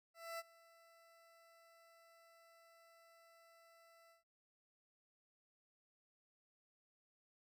20% pulse tone with ADSR envelope, 667 Hz, E5, 20 cents sharp, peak -38 dBFS, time 0.14-4.24 s, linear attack 250 ms, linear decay 34 ms, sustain -22 dB, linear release 140 ms, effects none

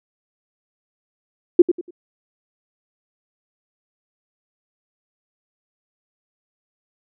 sine tone with echo, 350.7 Hz, F4, 7 cents sharp, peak -3 dBFS, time 1.59-1.62 s, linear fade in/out 5 ms, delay 96 ms, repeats 3, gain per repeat -11 dB, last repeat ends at 1.908 s, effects none

